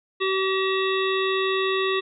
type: harmonic tone with a mistuned harmonic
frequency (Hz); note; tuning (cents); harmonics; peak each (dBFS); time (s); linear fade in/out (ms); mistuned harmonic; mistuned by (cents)
382.1; G4; -44; 1 / 3 / 5 / 7 / 9 / 10; -23 / -28 / -30 / -31 / -33 / -33; 0.2-2.01; 20; 10; -21
effects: none